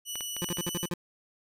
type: tone with pitch glide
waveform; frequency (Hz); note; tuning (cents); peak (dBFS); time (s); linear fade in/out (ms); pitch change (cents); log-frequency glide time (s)
15% pulse; 2952 to 2973; F#7 to F#7; -5 to +8; -27; 0.05-0.89; 50; +13; 0.53-0.66
type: clicks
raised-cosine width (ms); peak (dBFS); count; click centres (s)
0.3; -23; 7; 0.156 / 0.208 / 0.366 / 0.443 / 0.489 / 0.572 / 0.681
type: tone bursts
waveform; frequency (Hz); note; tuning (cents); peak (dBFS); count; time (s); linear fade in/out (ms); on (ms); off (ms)
25% pulse; 174.61; F3; 0; -26; 7; 0.42-0.938; 0; 26; 56
effects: none